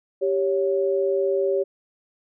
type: tone pair together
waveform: sine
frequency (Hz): 392 / 556.5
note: G4 / C#5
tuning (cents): 0 / +7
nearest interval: tritone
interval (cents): 607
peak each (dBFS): -21 / -23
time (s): 0.21-1.64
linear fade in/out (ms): 20
effects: none